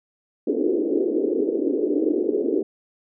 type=band-pass noise; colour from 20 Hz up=white; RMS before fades=-22 dBFS; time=0.47-2.63 s; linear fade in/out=5 ms; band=280 to 440 Hz; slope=48 dB/octave; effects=none

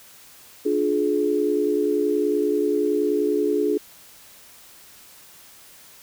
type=chord; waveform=sine; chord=D diminished; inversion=none; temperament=just; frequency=293.7 / 352.4 / 422.9 Hz; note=D4 / F4 / Ab4; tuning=0 / +16 / +31 cents; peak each=-24 / -25 / -21 dBFS; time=0.65-3.78 s; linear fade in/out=10 ms; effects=white hiss -48 dBFS RMS until 6.02 s

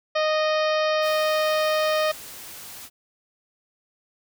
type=harmonic tone; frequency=619 Hz; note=D#5; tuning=9 cents flat; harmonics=1 / 2 / 3 / 4 / 5 / 6 / 7 / 8 / 9; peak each=-21 / -27 / -31 / -33 / -35 / -37 / -38 / -39 / -40 dBFS; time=0.15-2.12 s; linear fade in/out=10 ms
type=noise; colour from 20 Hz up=white; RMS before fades=-40 dBFS; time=1.01-2.9 s; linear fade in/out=50 ms
effects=none

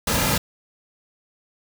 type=noise with comb filter; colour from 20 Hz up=pink; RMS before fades=-21 dBFS; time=0.07-0.38 s; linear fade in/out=5 ms; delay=2.7 ms; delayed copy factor=-0.6; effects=none

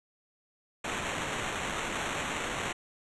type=noise with sample-and-hold; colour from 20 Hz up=violet; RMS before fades=-34 dBFS; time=0.84-2.73 s; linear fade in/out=10 ms; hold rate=4900 Hz; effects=resampled to 24000 Hz

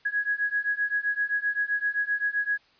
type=beating tone pair; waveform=sine; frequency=1661.2 / 1668.9 Hz; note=G#6 / G#6; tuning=0 / +8 cents; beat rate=7.7 Hz; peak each=-28 / -27 dBFS; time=0.05-2.58 s; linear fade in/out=10 ms; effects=white hiss -61 dBFS RMS until 2.79 s + resampled to 11025 Hz

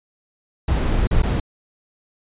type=noise with dropouts; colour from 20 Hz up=brown; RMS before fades=-18 dBFS; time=0.68-1.4 s; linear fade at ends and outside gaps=5 ms; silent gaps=1.072-1.11 / 1.222-1.232 s; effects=resampled to 8000 Hz

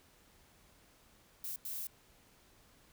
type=noise bursts at uneven times; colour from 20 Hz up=violet; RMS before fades=-41 dBFS; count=2; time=1.44-1.56 / 1.65-1.87 s; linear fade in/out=2 ms; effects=pink hiss -65 dBFS RMS until 2.92 s

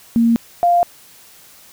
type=tone pair in turn; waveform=sine; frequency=231.6 / 697.4 Hz; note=A#3 / F5; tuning=-11 / -3 cents; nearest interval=octave + perfect fifth; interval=1908 cents; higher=second; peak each=-10 dBFS; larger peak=neither; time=0.16-0.36 / 0.63-0.83 s; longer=neither; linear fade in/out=0 ms; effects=white hiss -45 dBFS RMS until 1.72 s

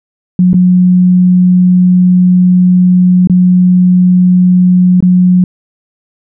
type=tone with dropouts; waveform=sine; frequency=181.2 Hz; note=F#3; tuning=36 cents flat; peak=-3 dBFS; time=0.39-5.44 s; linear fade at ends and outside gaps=2 ms; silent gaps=0.532-0.542 / 3.273-3.297 / 5.005-5.025 s; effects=none

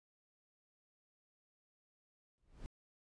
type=noise with exponential growth; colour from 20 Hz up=brown; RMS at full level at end=-44 dBFS; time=2.38-2.66 s; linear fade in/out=0 ms; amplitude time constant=59 ms; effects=resampled to 22050 Hz

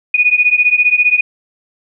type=beating tone pair; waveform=sine; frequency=2459 / 2474 Hz; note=D#7 / D#7; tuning=-21 / -10 cents; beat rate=15 Hz; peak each=-12 / -11 dBFS; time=0.14-1.21 s; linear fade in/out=5 ms; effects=none

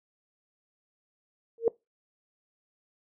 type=tone with exponential growth; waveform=sine; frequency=459.9 Hz; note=A#4; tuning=23 cents flat; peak=-15 dBFS; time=1.58-1.68 s; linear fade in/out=1 ms; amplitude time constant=21 ms; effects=noise-tail reverb RT60 0.2 s tail -22 dB re dry

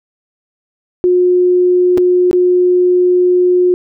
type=tone with dropouts; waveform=sine; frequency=360 Hz; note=F#4; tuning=47 cents flat; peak=-7 dBFS; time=1.04-3.74 s; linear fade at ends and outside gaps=0 ms; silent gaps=1.975-1.98 / 2.312-2.33 s; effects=none

